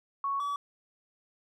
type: tone pair in turn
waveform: sine / triangle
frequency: 1110 / 1142.5 Hz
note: C#6 / D6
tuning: +2 / -48 cents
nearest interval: unison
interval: 50 cents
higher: second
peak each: -28 dBFS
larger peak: neither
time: 0.24-0.4 / 0.4-0.56 s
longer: neither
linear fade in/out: 2 ms
effects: none